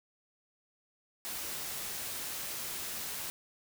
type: noise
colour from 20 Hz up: white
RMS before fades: -39 dBFS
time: 1.25-3.3 s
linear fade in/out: 0 ms
effects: none